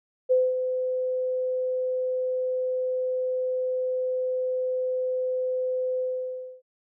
sine tone with ADSR envelope, 510 Hz, C5, 44 cents flat, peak -16 dBFS, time 0.29-6.62 s, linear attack 25 ms, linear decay 220 ms, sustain -8 dB, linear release 620 ms, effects none

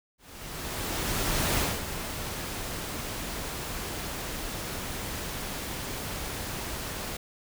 pink noise with ADSR envelope, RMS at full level -26 dBFS, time 0.18-7.17 s, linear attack 1400 ms, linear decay 220 ms, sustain -9 dB, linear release 5 ms, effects none

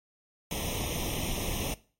pink noise with comb filter, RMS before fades -32 dBFS, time 0.51-1.74 s, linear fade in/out 2 ms, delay 0.33 ms, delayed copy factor +0.9, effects noise-tail reverb RT60 0.4 s tail -20 dB re dry + MP3 64 kbps

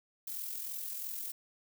violet noise with amplitude modulation, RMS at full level -38 dBFS, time 0.27-1.32 s, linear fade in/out 5 ms, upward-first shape sine, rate 42.9 Hz, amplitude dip 45%, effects none

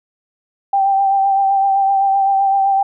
sine tone with vibrato, 784 Hz, G5, in tune, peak -11 dBFS, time 0.73-2.83 s, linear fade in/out 5 ms, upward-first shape triangle, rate 7.8 Hz, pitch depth 30 cents each way, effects none

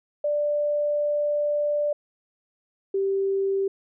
sine tone pair in turn, 589 / 390.4 Hz, D5 / G4, +5 / -7 cents, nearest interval perfect fifth, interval 712 cents, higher first, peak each -21 dBFS, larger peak neither, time 0.24-1.93 / 2.94-3.68 s, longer first, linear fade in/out 5 ms, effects none

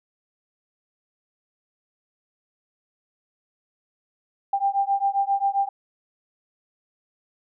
sine beating tone pair, 789 / 796.5 Hz, G5 / G5, +11 / +27 cents, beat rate 7.5 Hz, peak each -23 dBFS, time 4.53-5.69 s, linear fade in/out 5 ms, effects none

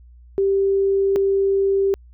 sine tone pair in turn, 392 / 392 Hz, G4 / G4, 0 / 0 cents, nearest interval unison, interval 0 cents, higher neither, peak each -15 dBFS, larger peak neither, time 0.38-1.16 / 1.16-1.94 s, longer neither, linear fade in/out 0 ms, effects added 60 Hz sine -43 dBFS peak until 2.13 s

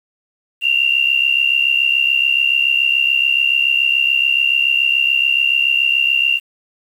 sine tone pair together, 2738 / 2805 Hz, F7 / F7, -35 / +7 cents, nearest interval unison, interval 42 cents, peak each -15 dBFS, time 0.61-6.4 s, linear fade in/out 50 ms, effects 7-bit

